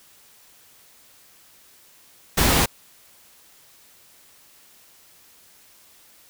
pink noise, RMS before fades -18 dBFS, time 2.37-2.66 s, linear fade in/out 10 ms, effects white hiss -53 dBFS RMS until 6.29 s

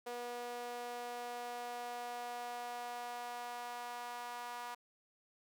sawtooth tone with high-pass filter sweep, 241.9 Hz, B3, 36 cents flat, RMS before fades -44 dBFS, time 0.06-4.75 s, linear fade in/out 10 ms, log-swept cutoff 560 to 910 Hz, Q 3, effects none

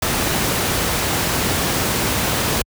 pink noise, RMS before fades -19 dBFS, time 0.02-2.62 s, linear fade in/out 5 ms, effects high-pass 60 Hz 12 dB/octave

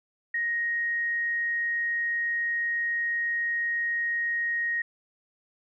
sine tone, 1874 Hz, A#6, 9 cents sharp, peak -25 dBFS, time 0.34-4.82 s, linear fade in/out 5 ms, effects none

